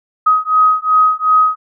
sine beating tone pair, 1259 / 1261.7 Hz, D#6 / D#6, +20 / +24 cents, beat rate 2.7 Hz, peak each -12 dBFS, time 0.26-1.56 s, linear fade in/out 10 ms, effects none

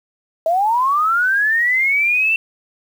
sine linear sweep, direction up, 633 to 2698 Hz, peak -13 dBFS, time 0.46-2.36 s, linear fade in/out 2 ms, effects 7-bit

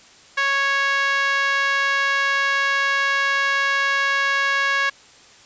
5% pulse tone with band-pass filter, 553 Hz, C#5, 4 cents flat, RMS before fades -20 dBFS, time 0.37-4.9 s, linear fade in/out 10 ms, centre 1500 Hz, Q 2.4, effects white hiss -48 dBFS RMS until 5.45 s + resampled to 16000 Hz

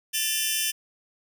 10% pulse tone cluster, 1755 / 2405 / 2724 / 3044 Hz, A6 / D7 / F7 / F#7, -5 / +41 / -44 / +48 cents, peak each -22 / -26 / -21 / -19 dBFS, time 0.13-0.72 s, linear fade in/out 20 ms, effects none

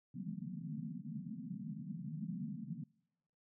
pink band-pass noise, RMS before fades -44 dBFS, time 0.14-2.84 s, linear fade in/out 10 ms, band 140 to 250 Hz, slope 96 dB/octave, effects noise-tail reverb RT60 0.9 s tail -26 dB re dry

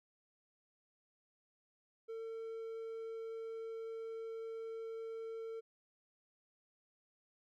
triangle tone, 450.9 Hz, A4, 42 cents sharp, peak -40 dBFS, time 2.08-5.61 s, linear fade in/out 20 ms, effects none

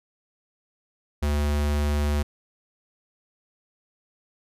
square tone, 73.42 Hz, D2, in tune, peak -22 dBFS, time 1.22-2.23 s, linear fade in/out 10 ms, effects resampled to 32000 Hz

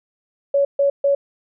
sine tone bursts, 561 Hz, C#5, 21 cents sharp, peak -13 dBFS, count 3, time 0.54-1.15 s, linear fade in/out 5 ms, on 110 ms, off 140 ms, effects none

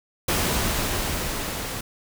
pink noise with level ramp, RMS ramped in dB -22 to -31 dBFS, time 0.28-1.81 s, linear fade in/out 5 ms, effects none

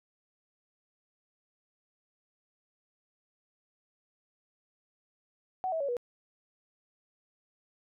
sine tone with pitch steps, 748 / 647.4 / 560.4 / 485 Hz, F#5 / E5 / C#5 / B4, +19 / -31 / +19 / -31 cents, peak -29 dBFS, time 5.64-5.968 s, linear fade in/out 0 ms, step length 82 ms, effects none

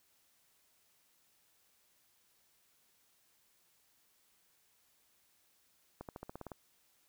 accelerating click train, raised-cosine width 1 ms, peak -30 dBFS, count 9, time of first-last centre 6.01-6.518 s, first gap 78 ms, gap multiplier 0.94, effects white hiss -72 dBFS RMS until 7.08 s

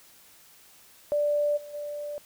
sine tone with level steps, 587.3 Hz, D5, in tune, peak -22 / -40 / -32 dBFS, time 1.12-2.18 s, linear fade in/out 0 ms, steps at 1.56 / 1.73 s, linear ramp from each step 20 ms, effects white hiss -55 dBFS RMS until 2.25 s

